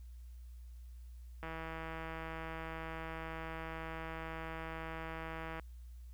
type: click train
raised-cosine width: 0.5 ms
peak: -29 dBFS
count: 676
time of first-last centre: 1.43-5.597 s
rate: 162 Hz
effects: added 60 Hz sine -48 dBFS peak until 6.13 s + white hiss -73 dBFS RMS until 6.13 s